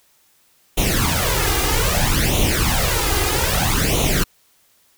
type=noise with flanger; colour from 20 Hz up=pink; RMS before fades=-18 dBFS; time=0.77-4.24 s; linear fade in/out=10 ms; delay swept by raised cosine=0.3 to 2.5 ms; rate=0.62 Hz; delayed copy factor=+0.75; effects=white hiss -58 dBFS RMS until 4.97 s